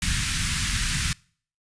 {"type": "band-stop noise", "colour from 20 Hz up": "pink", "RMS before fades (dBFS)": -25, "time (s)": [0.02, 1.13], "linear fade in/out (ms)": 2, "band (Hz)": [190, 1500], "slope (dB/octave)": 24, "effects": ["noise-tail reverb RT60 0.5 s tail -25 dB re dry", "resampled to 22050 Hz"]}